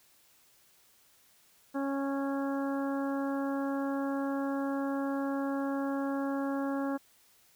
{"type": "harmonic tone", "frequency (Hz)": 275.8, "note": "C#4", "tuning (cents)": -9, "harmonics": [1, 2, 3, 4, 5, 6], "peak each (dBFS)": [-31, -37, -41, -43, -45, -47], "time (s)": [1.74, 6.98], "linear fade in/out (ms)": 20, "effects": ["white hiss -64 dBFS RMS until 7.55 s"]}